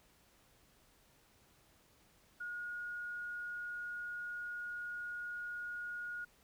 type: tone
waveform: sine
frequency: 1440 Hz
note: F#6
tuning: 47 cents flat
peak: -40 dBFS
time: 2.4-6.25 s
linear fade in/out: 10 ms
effects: pink hiss -68 dBFS RMS until 6.43 s